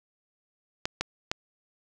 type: clicks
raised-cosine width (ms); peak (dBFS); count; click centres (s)
0.2; -10; 3; 0.855 / 1.01 / 1.315
effects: none

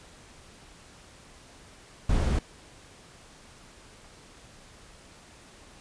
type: noise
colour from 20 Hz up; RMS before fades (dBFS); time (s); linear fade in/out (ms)
brown; -24; 2.09-2.39; 5
effects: pink hiss -52 dBFS RMS until 5.8 s + resampled to 22050 Hz

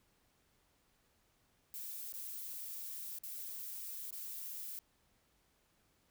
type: noise with dropouts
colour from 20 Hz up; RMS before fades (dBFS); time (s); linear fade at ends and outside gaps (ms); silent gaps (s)
violet; -45; 1.74-4.79; 1; 2.124-2.138 / 3.187-3.235 / 4.107-4.126
effects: pink hiss -74 dBFS RMS until 6.1 s

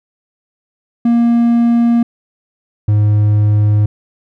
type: tone pair in turn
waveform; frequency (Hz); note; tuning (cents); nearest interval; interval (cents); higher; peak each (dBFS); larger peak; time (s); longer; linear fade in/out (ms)
triangle; 235.1 / 104.91; A#3 / G#2; +15 / +18; octave + major second; 1397; first; -6; neither; 1.05-2.03 / 2.88-3.86; neither; 5
effects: none

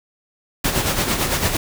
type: noise with tremolo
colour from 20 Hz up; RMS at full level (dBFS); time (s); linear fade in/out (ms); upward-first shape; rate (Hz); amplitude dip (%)
pink; -18; 0.64-1.57; 5; sine; 8.9; 55
effects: none

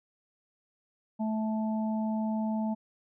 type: harmonic tone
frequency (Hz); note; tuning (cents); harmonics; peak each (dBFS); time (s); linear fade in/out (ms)
218.4; A3; -13; 1 / 3 / 4; -28 / -39 / -39; 1.19-2.75; 20
effects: none

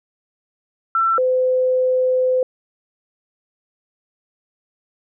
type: tone pair in turn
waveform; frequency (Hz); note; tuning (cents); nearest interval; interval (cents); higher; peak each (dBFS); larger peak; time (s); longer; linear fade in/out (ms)
sine; 1342 / 510.7; E6 / C5; +31 / -42; octave + perfect fourth; 1673; first; -14; neither; 0.95-1.18 / 1.18-2.43; second; 2
effects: none

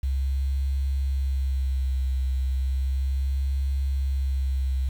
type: tone with vibrato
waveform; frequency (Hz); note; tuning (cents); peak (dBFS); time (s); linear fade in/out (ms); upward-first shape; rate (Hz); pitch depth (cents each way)
sine; 66.6; C2; +31; -22; 0.03-4.89; 5; sine; 0.34; 32
effects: 8-bit

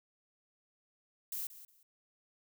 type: noise with echo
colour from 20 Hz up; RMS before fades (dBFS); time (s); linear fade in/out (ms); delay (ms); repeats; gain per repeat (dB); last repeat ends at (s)
violet; -39; 1.32-1.47; 2; 180; 2; -14; 1.83
effects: none

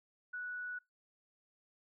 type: tone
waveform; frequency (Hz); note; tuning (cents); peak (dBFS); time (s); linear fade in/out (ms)
sine; 1474; F#6; -7; -39; 0.33-0.79; 10
effects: noise-tail reverb RT60 0.2 s tail -24 dB re dry

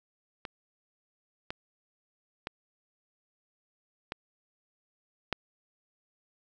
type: clicks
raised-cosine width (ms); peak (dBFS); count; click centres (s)
0.3; -21 / -19 / -18 / -18 / -12; 5; 0.452 / 1.505 / 2.471 / 4.121 / 5.327
effects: none

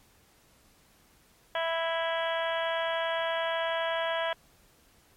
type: harmonic tone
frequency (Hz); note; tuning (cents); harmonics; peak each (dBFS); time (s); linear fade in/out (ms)
329.6; E4; 0; 2 / 3 / 4 / 5 / 6 / 7 / 8 / 9 / 10; -30 / -34 / -40 / -35 / -40 / -44 / -47 / -42 / -39; 1.55-4.33; 2
effects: pink hiss -62 dBFS RMS until 5.16 s + MP3 64 kbps

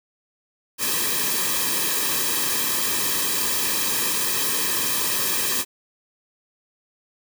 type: noise with comb filter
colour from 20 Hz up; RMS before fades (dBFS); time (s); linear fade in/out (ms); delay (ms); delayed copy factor
white; -23; 0.78-5.65; 50; 1.4; -0.85
effects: none

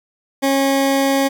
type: tone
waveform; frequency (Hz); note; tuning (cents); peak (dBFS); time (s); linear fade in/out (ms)
20% pulse; 273.1; C#4; -26; -9; 0.42-1.29; 20
effects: 8-bit

